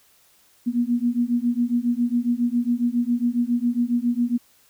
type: beating tone pair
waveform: sine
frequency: 236.7 / 244 Hz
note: A#3 / B3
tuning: +27 / -21 cents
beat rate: 7.3 Hz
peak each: -22 dBFS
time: 0.66-4.38 s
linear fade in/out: 20 ms
effects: white hiss -58 dBFS RMS until 4.69 s